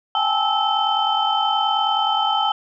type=tone cluster; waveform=sine; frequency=786 / 836 / 875 / 1305 / 3079 Hz; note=G5 / G#5 / A5 / E6 / G7; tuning=+4 / +11 / -10 / -18 / -32 cents; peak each=-23 dBFS; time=0.15-2.52 s; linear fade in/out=2 ms; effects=tanh soft clip ceiling -7 dBFS